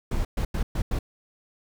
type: noise bursts at uneven times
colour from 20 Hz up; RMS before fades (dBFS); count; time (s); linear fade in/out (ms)
brown; -25; 5; 0.11-0.25 / 0.37-0.45 / 0.54-0.63 / 0.75-0.82 / 0.91-0.99; 5
effects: none